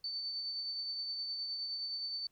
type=tone with tremolo; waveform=sine; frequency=4535 Hz; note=C#8; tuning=39 cents sharp; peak=-35 dBFS; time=0.04-2.27 s; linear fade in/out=2 ms; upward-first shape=triangle; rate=9.6 Hz; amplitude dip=35%; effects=pink hiss -75 dBFS RMS until 2.31 s